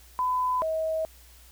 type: tone pair in turn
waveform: sine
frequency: 1006 / 638.3 Hz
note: B5 / D#5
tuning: +32 / +44 cents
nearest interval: minor sixth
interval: 788 cents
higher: first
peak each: -23 / -25 dBFS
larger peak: first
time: 0.19-0.62 / 0.62-1.05 s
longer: neither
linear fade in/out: 0 ms
effects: added 60 Hz sine -52 dBFS peak until 1.51 s + white hiss -55 dBFS RMS until 1.51 s